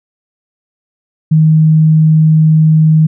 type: tone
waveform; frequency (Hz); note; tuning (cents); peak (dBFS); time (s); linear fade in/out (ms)
sine; 157.1; D#3; +17; -4; 1.31-3.07; 10
effects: none